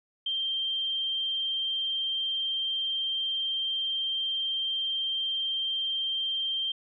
sine tone, 3159 Hz, G7, 13 cents sharp, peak -27 dBFS, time 0.26-6.72 s, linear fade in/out 5 ms, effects none

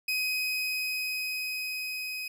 30% pulse tone with level ramp, 2517 Hz, D#7, 19 cents sharp, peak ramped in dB -24 to -31 dBFS, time 0.08-2.28 s, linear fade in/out 5 ms, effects none

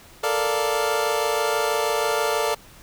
25% pulse chord, Bb major seventh, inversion third, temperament equal, 440 / 466.2 / 587.3 / 698.5 Hz, A4 / Bb4 / D5 / F5, 0 / 0 / 0 / 0 cents, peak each -21 / -24 / -22 / -25 dBFS, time 0.23-2.55 s, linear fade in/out 10 ms, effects pink hiss -48 dBFS RMS until 2.82 s

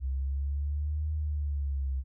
sine exponential two-way sweep, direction up then down, 65.41 to 77.2 to 65.41 Hz, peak -28 dBFS, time 0-2.04 s, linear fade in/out 50 ms, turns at 1.12 s, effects none

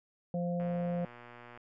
harmonic tone, 174.61 Hz, F3, in tune, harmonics 1 / 3 / 4, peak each -32 / -36 / -43 dBFS, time 0.34-1.05 s, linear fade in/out 2 ms
click train, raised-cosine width 0.5 ms, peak -35 dBFS, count 118, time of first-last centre 0.6-1.575 s, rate 120 Hz
effects none

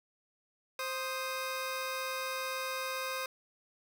15% pulse tone pair together, 523.7 / 1244.5 Hz, C5 / D#6, +1 / 0 cents, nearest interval octave + minor third, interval 1499 cents, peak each -30 / -33 dBFS, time 0.79-3.26 s, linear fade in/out 2 ms, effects none

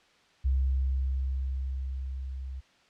sine tone with level ramp, 66 Hz, C2, 16 cents sharp, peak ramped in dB -22 to -35 dBFS, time 0.44-2.61 s, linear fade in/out 20 ms, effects white hiss -62 dBFS RMS until 2.89 s + low-pass 4000 Hz 12 dB/octave

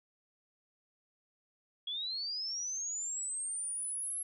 sine linear sweep, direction up, 3302 to 11200 Hz, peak -35 dBFS, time 1.87-4.23 s, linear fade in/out 5 ms, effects none

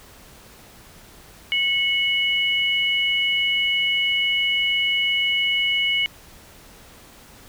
sine tone pair together, 2200 / 2937 Hz, C#7 / F#7, -14 / -13 cents, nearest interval perfect fourth, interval 501 cents, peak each -21 dBFS, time 1.52-6.06 s, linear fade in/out 0 ms, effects pink hiss -47 dBFS RMS until 7.48 s

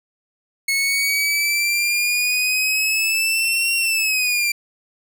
sawtooth exponential two-way sweep, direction up then down, 2187 to 2750 to 2354 Hz, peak -14 dBFS, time 0.68-4.52 s, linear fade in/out 5 ms, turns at 3.75 s, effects none

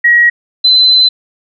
sine tone pair in turn, 1903 / 4044 Hz, A#6 / B7, +35 / +40 cents, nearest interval octave + minor second, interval 1305 cents, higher second, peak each -4 dBFS, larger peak neither, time 0.04-0.3 / 0.64-1.09 s, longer second, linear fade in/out 10 ms, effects none

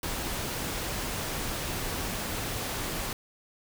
pink noise, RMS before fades -33 dBFS, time 0.03-3.13 s, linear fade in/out 2 ms, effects none

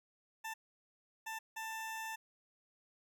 20% pulse tone bursts at uneven times, 888 Hz, A5, 16 cents sharp, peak -36 dBFS, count 3, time 0.44-0.54 / 1.26-1.39 / 1.56-2.16 s, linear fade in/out 10 ms, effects none

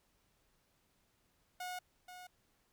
sawtooth tone with echo, 726 Hz, F#5, 33 cents flat, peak -37 dBFS, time 1.6-1.79 s, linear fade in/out 5 ms, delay 480 ms, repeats 1, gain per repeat -9 dB, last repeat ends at 2.27 s, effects pink hiss -75 dBFS RMS until 2.72 s

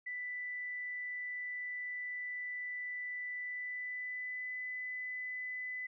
sine tone with pitch glide, 1984 to 2004 Hz, B6 to B6, +7 to +25 cents, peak -38 dBFS, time 0.06-5.87 s, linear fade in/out 10 ms, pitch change +18 cents, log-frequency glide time 3.41-4.51 s, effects none

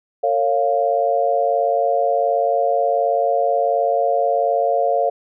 sine chord, Bb minor, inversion none, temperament equal with one note detuned, 455.8 / 554.4 / 698.5 Hz, Bb4 / Db5 / F5, -39 / 0 / 0 cents, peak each -22 / -19 / -18 dBFS, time 0.23-5.1 s, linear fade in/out 10 ms, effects none

